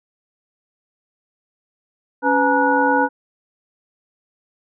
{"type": "tone cluster", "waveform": "sine", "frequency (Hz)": [278.8, 500, 855, 944, 1466], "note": ["C#4", "B4", "A5", "A#5", "F#6"], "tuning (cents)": [10, 21, -50, 22, -16], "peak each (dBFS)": -20, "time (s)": [2.22, 3.09], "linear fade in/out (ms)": 50, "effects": []}